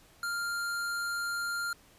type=tone; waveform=square; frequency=1396.9 Hz; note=F6; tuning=in tune; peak=-32 dBFS; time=0.23-1.73 s; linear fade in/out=2 ms; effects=pink hiss -60 dBFS RMS until 1.98 s + resampled to 32000 Hz